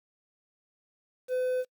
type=tone with quantisation; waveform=triangle; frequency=507 Hz; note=B4; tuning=45 cents sharp; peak=-24 dBFS; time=1.28-1.65 s; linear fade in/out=50 ms; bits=9; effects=noise-tail reverb RT60 0.1 s tail -25 dB re dry